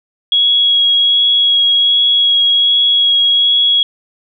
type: tone with vibrato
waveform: sine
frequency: 3322 Hz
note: G#7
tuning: in tune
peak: -8 dBFS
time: 0.32-3.83 s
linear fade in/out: 2 ms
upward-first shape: sine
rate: 1.3 Hz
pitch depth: 10 cents each way
effects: none